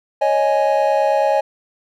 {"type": "chord", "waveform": "triangle", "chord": "C# suspended second", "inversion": "none", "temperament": "just", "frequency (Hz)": [554.4, 623.7, 831.5], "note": ["C#5", "D#5", "G#5"], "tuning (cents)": [0, 4, 2], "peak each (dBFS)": -16, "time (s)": [0.21, 1.41], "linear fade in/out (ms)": 10, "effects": []}